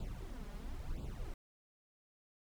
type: noise with flanger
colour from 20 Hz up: brown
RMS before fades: -43 dBFS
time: 0-1.34 s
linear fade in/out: 2 ms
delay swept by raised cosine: 0.25 to 4.95 ms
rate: 0.98 Hz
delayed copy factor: +0.9
effects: none